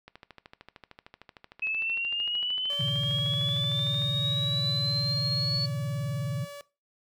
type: click train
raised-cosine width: 0.3 ms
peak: -29 dBFS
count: 53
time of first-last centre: 0.08-4.019 s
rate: 13.2 Hz
type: linear sweep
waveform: sine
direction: up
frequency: 2565 to 4435 Hz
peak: -27 dBFS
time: 1.62-5.66 s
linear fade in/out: 5 ms
type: tone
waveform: sawtooth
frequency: 573 Hz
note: D5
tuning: 43 cents flat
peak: -36 dBFS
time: 2.7-6.61 s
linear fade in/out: 0 ms
type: tone with vibrato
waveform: sine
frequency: 135.9 Hz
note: C#3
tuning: 34 cents flat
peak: -28 dBFS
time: 2.79-6.45 s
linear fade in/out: 10 ms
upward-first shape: sine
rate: 19 Hz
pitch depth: 280 cents each way
effects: noise-tail reverb RT60 0.3 s tail -19 dB re dry